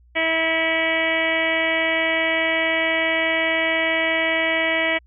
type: harmonic tone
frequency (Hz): 324.7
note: E4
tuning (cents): -26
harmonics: 1 / 2 / 3 / 4 / 5 / 6 / 7 / 8 / 9 / 10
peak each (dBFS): -29 / -24 / -32 / -35 / -34 / -23 / -23 / -35 / -30 / -35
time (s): 0.15-4.99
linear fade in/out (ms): 20
effects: added 60 Hz sine -50 dBFS peak until 5.06 s